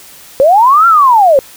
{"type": "linear two-way sweep", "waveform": "sine", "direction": "up then down", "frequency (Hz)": [512, 1388, 512], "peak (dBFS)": -3, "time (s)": [0.4, 1.39], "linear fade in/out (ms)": 0, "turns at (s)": 0.87, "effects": ["white hiss -36 dBFS RMS until 1.56 s"]}